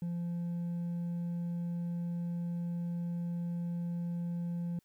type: tone with hard clipping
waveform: sine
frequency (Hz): 172.3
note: F3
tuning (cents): -23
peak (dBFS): -34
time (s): 0.02-4.79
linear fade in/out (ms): 2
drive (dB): 2
effects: white hiss -75 dBFS RMS until 4.84 s